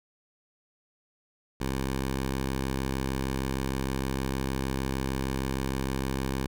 10% pulse tone, 66.5 Hz, C2, 29 cents sharp, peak -20 dBFS, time 1.6-6.47 s, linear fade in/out 10 ms, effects none

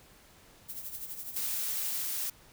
violet noise with tremolo, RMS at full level -38 dBFS, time 0.68-1.98 s, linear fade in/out 20 ms, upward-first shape triangle, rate 12 Hz, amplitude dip 70%
blue noise, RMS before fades -34 dBFS, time 1.36-2.3 s, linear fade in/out 5 ms
effects pink hiss -58 dBFS RMS until 2.52 s

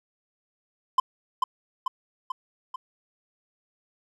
triangle tone with echo, 1029 Hz, C6, 29 cents flat, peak -13 dBFS, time 0.98-1 s, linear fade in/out 5 ms, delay 440 ms, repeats 4, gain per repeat -4 dB, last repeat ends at 2.76 s, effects none

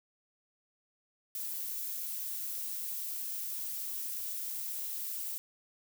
violet noise, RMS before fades -38 dBFS, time 1.35-5.38 s, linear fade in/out 0 ms, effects none

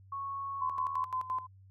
sine tone, 1104 Hz, C#6, 7 cents flat, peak -35 dBFS, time 0.12-1.05 s, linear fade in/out 5 ms
sine tone with tremolo, 1026 Hz, C6, 34 cents flat, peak -30 dBFS, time 0.61-1.47 s, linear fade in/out 10 ms, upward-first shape square, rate 5.8 Hz, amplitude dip 75%
effects added 96 Hz sine -54 dBFS peak until 1.7 s

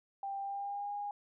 sine tone with pitch glide, 790 to 817.9 Hz, G5 to G#5, +13 to -27 cents, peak -36 dBFS, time 0.23-1.11 s, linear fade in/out 2 ms, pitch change +60 cents, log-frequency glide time 0.4-0.93 s, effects none

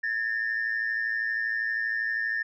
sine tone pair together, 1692.4 / 1805 Hz, G#6 / A6, +32 / +44 cents, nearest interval minor second, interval 112 cents, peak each -30 / -26 dBFS, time 0.03-2.43 s, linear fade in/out 10 ms, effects tanh soft clip ceiling -21 dBFS

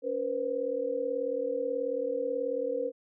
sine tone cluster, 280.7 / 479.6 / 518 Hz, C#4 / A#4 / C5, +22 / +49 / -17 cents, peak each -39 / -31 / -32 dBFS, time 0.02-2.92 s, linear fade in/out 50 ms, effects none

